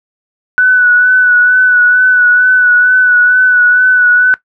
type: tone with vibrato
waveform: sine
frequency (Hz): 1486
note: F#6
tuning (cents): +7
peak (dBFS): -4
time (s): 0.58-4.34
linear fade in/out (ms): 0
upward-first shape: sine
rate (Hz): 2.2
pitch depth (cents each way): 26
effects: noise-tail reverb RT60 0.1 s tail -18 dB re dry